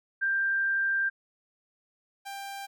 sine / sawtooth tone pair in turn, 1583 / 791.5 Hz, G6 / G5, +17 / +17 cents, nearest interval octave, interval 1200 cents, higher first, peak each -24 / -33 dBFS, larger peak first, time 0.21-1.1 / 2.25-2.67 s, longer first, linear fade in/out 20 ms, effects none

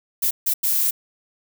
violet noise bursts at uneven times, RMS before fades -20 dBFS, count 3, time 0.22-0.31 / 0.46-0.54 / 0.63-0.91 s, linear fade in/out 10 ms, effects none

